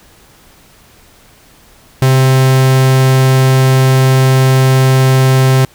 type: tone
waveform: 45% pulse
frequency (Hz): 131.5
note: C3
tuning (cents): +9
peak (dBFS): -6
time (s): 2.02-5.65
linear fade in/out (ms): 2
effects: pink hiss -44 dBFS RMS until 5.74 s